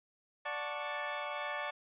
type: chord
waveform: 20% pulse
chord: D major seventh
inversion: none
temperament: equal with one note detuned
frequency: 587.3 / 731.9 / 880 / 1108.7 Hz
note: D5 / F#5 / A5 / C#6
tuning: 0 / -19 / 0 / 0 cents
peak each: -35 / -39 / -37 / -38 dBFS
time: 0.45-1.71 s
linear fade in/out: 10 ms
effects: resampled to 8000 Hz